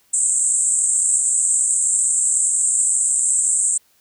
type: band-pass noise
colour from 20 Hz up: white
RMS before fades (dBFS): -18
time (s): 0.13-3.78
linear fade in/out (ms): 10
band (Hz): 7500 to 8600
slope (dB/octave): 96
effects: white hiss -59 dBFS RMS until 4 s